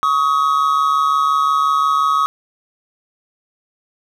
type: tone pair together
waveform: triangle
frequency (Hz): 1119 / 1264.7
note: C#6 / D#6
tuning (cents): +16 / +28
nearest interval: major second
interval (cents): 212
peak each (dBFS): -15 / -13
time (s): 0.03-2.26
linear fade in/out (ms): 0
effects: none